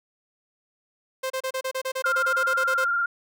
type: tone bursts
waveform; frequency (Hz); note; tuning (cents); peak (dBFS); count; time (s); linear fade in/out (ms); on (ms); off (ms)
sawtooth; 523.3; C5; 0; -22; 16; 1.23-2.847; 10; 72; 31
type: tone with vibrato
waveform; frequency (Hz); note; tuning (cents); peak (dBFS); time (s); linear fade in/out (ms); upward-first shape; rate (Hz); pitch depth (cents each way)
sine; 1396.9; F6; 0; -21; 2.04-3.06; 5; square; 19; 24
effects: none